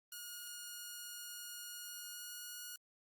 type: tone with pitch glide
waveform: 5% pulse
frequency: 1437 to 1447 Hz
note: F6 to F#6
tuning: +49 to -39 cents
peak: -35 dBFS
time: 0.12-2.76 s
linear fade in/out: 2 ms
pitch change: +12 cents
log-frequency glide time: 1.64-2.63 s
effects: Opus 32 kbps